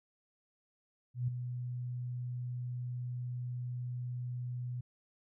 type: tone with ADSR envelope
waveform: sine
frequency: 123.47 Hz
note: B2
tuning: in tune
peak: -28 dBFS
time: 1.14-4.81 s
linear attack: 140 ms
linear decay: 6 ms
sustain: -8 dB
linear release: 7 ms
effects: none